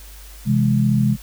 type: chord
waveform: sine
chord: C augmented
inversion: none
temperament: equal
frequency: 130.81 / 164.81 / 207.7 Hz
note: C3 / E3 / G#3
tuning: 0 / 0 / 0 cents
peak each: -17 / -23 / -17 dBFS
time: 0.45-1.17 s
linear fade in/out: 50 ms
effects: added 50 Hz sine -38 dBFS peak until 1.22 s + white hiss -44 dBFS RMS until 1.22 s